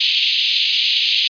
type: band-pass noise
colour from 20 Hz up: pink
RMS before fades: -17 dBFS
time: 0-1.28 s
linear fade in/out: 10 ms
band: 2700 to 4400 Hz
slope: 48 dB/octave
effects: resampled to 11025 Hz